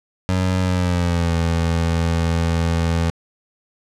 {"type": "tone with pitch glide", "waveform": "25% pulse", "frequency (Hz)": [92.5, 83.37], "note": ["F#2", "E2"], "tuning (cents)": [0, 20], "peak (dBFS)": -13, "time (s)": [0.29, 3.1], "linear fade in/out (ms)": 0, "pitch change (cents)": -180, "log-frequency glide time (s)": [0.61, 1.35], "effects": ["low-pass 8000 Hz 12 dB/octave"]}